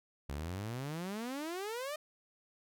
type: exponential sweep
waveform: sawtooth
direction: up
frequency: 66.2 to 622 Hz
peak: -34 dBFS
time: 0.29-1.96 s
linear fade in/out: 5 ms
effects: none